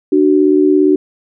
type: tone pair together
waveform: sine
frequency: 297.9 / 375.3 Hz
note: D4 / F#4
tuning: +25 / +25 cents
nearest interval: major third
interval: 400 cents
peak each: -10 dBFS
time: 0.12-0.96 s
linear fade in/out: 5 ms
effects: none